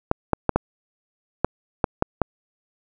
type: clicks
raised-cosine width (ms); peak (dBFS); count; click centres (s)
1; -3; 8; 0.114 / 0.333 / 0.493 / 0.56 / 1.446 / 1.842 / 2.024 / 2.217
effects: none